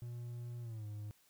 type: tone with pitch glide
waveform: triangle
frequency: 120 to 105.07 Hz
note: B2 to G#2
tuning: -49 to +21 cents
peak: -40 dBFS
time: 0.02-1.11 s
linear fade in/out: 0 ms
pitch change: -230 cents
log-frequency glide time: 0.61-0.86 s
effects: white hiss -70 dBFS RMS until 1.29 s